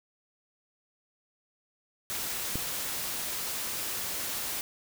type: noise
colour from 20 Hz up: white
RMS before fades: -34 dBFS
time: 2.1-4.61 s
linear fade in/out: 0 ms
type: click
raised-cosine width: 3 ms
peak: -19 dBFS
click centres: 2.556 s
effects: none